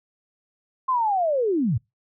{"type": "linear sweep", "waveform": "sine", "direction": "down", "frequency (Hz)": [1065, 92.5], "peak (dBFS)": -19, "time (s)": [0.88, 1.78], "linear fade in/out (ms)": 10, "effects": ["noise-tail reverb RT60 0.2 s tail -26 dB re dry"]}